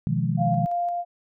sine chord, F half-diminished seventh, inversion second, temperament just, 125.72 / 157.15 / 174.61 / 209.5 Hz, Cb3 / Eb3 / F3 / Ab3, +31 / +18 / 0 / +15 cents, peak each -26 / -25 / -27 / -30 dBFS, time 0.07-0.66 s, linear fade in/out 0 ms
sine tone with tremolo, 698.5 Hz, F5, in tune, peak -22 dBFS, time 0.37-1.05 s, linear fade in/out 50 ms, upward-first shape square, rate 2.9 Hz, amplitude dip 25%
effects none

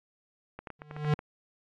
clicks, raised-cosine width 0.5 ms, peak -25 dBFS, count 8, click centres 0.59 / 0.672 / 0.703 / 0.819 / 0.911 / 0.965 / 1.047 / 1.191 s
square tone with exponential growth, 150 Hz, D3, 37 cents sharp, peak -21 dBFS, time 0.79-1.14 s, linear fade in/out 2 ms, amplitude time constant 74 ms
effects low-pass 3000 Hz 12 dB/octave + AAC 64 kbps

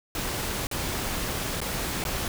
pink noise with dropouts, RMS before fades -30 dBFS, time 0.15-2.28 s, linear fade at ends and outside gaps 1 ms, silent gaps 0.67-0.713 / 1.604-1.615 / 2.04-2.051 s, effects none

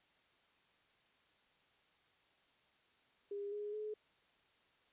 sine tone with pitch steps, 404.8 / 415.5 / 426.4 Hz, G#4 / G#4 / G#4, -44 / +1 / +46 cents, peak -40 dBFS, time 3.31-3.94 s, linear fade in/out 5 ms, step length 210 ms, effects white hiss -72 dBFS RMS until 4.92 s + resampled to 8000 Hz

